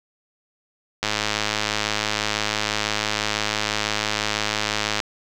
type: click train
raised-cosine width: 0.2 ms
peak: -4 dBFS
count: 422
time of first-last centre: 1.03-5.002 s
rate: 106 Hz
effects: none